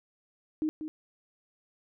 sine tone with echo, 310 Hz, D#4, 6 cents flat, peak -26 dBFS, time 0.62-0.69 s, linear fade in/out 0 ms, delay 190 ms, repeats 1, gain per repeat -8 dB, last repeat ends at 0.88 s, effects none

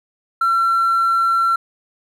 triangle tone with hard clipping, 1355 Hz, E6, 47 cents sharp, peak -13 dBFS, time 0.41-1.56 s, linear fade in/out 5 ms, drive 2 dB, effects none

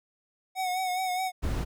square tone with vibrato, 740 Hz, F#5, in tune, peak -28 dBFS, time 0.55-1.32 s, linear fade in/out 50 ms, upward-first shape sine, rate 4.8 Hz, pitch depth 41 cents each way
brown noise, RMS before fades -29 dBFS, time 1.42-1.65 s, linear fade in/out 20 ms
effects none

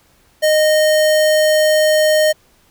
square tone, 617 Hz, D#5, 15 cents flat, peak -11 dBFS, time 0.42-2.33 s, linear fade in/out 20 ms, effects pink hiss -54 dBFS RMS until 2.7 s

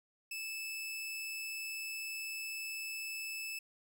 sawtooth tone, 2622 Hz, E7, 10 cents flat, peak -36 dBFS, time 0.31-3.59 s, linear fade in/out 5 ms, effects none

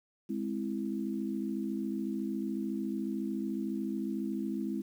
sine chord, Ab augmented, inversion none, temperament equal, 207.7 / 261.6 / 329.6 Hz, Ab3 / C4 / E4, 0 / 0 / 0 cents, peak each -35 / -37 / -37 dBFS, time 0.29-4.82 s, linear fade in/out 10 ms, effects 10-bit

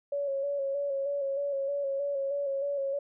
sine tone with vibrato, 558 Hz, C#5, 11 cents sharp, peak -28 dBFS, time 0.12-2.99 s, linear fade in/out 5 ms, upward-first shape square, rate 3.2 Hz, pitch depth 31 cents each way, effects none

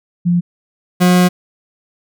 sine / 40% pulse tone pair in turn, 174.61 / 179.83 Hz, F3 / F#3, 0 / -49 cents, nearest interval minor second, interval 51 cents, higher second, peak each -10 / -7 dBFS, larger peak second, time 0.25-0.41 / 1-1.29 s, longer second, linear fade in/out 20 ms, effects none

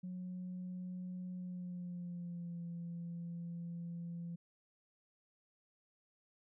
sine tone with pitch glide, 181.8 to 170.61 Hz, F#3 to F3, -30 to -40 cents, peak -40 dBFS, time 0.03-4.36 s, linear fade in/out 10 ms, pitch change -110 cents, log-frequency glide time 1.33-2.63 s, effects tanh soft clip ceiling -38 dBFS

